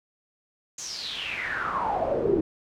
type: noise with band-pass filter sweep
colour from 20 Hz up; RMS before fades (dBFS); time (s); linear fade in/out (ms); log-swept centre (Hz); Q
brown; -28; 0.78-2.41; 5; 6700 to 330; 7.8
effects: none